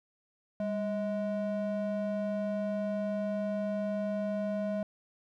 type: ring-modulated tone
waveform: triangle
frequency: 417.7 Hz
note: G#4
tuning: 10 cents sharp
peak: -25 dBFS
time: 0.6-4.83 s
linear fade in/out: 2 ms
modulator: 217 Hz
effects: none